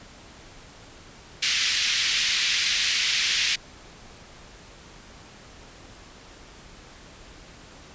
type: band-pass noise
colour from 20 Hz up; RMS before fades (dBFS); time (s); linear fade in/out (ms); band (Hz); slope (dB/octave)
pink; -24; 1.42-3.56; 10; 2100 to 5900; 24
effects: pink hiss -47 dBFS RMS until 7.94 s + resampled to 16000 Hz